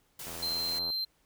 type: noise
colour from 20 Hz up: white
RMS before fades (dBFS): -42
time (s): 0.19-0.79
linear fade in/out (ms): 5
type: click train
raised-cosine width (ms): 1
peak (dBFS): -31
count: 54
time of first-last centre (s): 0.27-0.902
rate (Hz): 83.9
type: tone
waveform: triangle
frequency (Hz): 4131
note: C8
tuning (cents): -23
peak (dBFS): -29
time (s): 0.42-1.05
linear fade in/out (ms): 10
effects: pink hiss -70 dBFS RMS until 1.25 s